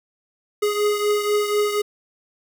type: beating tone pair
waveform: square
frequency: 415.3 / 419.4 Hz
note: G#4 / G#4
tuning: 0 / +17 cents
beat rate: 4.1 Hz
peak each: -20 / -26 dBFS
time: 0.62-1.82 s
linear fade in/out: 10 ms
effects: none